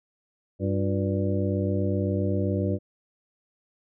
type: harmonic tone with a mistuned harmonic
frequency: 98 Hz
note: G2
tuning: in tune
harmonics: 1 / 2 / 3 / 4 / 5 / 6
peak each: -26 / -29 / -31 / -32 / -33 / -34 dBFS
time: 0.59-2.79 s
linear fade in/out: 50 ms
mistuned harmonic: 4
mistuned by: -140 cents
effects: none